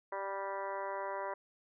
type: harmonic tone with a mistuned harmonic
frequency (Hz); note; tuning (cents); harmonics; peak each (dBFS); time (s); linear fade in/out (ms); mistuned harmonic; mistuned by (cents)
196; G3; 0; 2 / 3 / 4 / 5 / 6 / 7 / 8 / 9 / 10; -45 / -41 / -47 / -40 / -49 / -51 / -51 / -54 / -51; 0.12-1.34; 5; 7; +22
effects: none